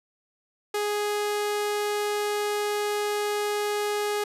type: tone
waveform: sawtooth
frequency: 415.3 Hz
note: G#4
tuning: in tune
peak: -21 dBFS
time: 0.74-4.24 s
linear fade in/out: 5 ms
effects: resampled to 32000 Hz